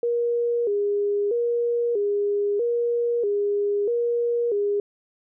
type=tone with vibrato; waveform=sine; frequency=440 Hz; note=A4; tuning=in tune; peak=-20 dBFS; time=0.03-4.8 s; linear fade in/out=2 ms; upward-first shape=square; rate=0.78 Hz; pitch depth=130 cents each way; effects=none